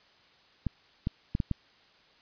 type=clicks; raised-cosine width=5 ms; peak=-16 dBFS; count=5; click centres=0.667 / 1.071 / 1.351 / 1.402 / 1.513 s; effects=white hiss -61 dBFS RMS until 2.21 s + resampled to 11025 Hz